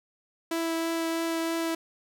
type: tone with vibrato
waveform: sawtooth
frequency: 329.6 Hz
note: E4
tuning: in tune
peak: -23 dBFS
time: 0.51-1.75 s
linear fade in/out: 5 ms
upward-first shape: triangle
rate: 3.1 Hz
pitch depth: 10 cents each way
effects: none